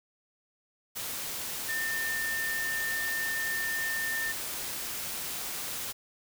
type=tone in noise; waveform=sine; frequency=1800 Hz; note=A6; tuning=39 cents sharp; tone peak=-30 dBFS; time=1.68-4.33 s; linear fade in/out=20 ms; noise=white; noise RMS=-36 dBFS; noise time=0.95-5.93 s; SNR=+3 dB; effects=none